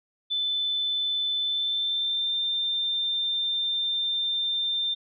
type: tone with pitch glide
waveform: sine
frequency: 3518 to 3590 Hz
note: A7 to A7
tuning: -1 to +34 cents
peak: -24 dBFS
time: 0.3-4.95 s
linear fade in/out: 20 ms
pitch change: +35 cents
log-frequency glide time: 1.4-2.36 s
effects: none